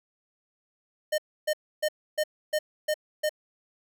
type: tone bursts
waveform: square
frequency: 610 Hz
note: D#5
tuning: 34 cents flat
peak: -24 dBFS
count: 7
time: 1.12-3.294 s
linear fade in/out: 10 ms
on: 62 ms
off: 290 ms
effects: none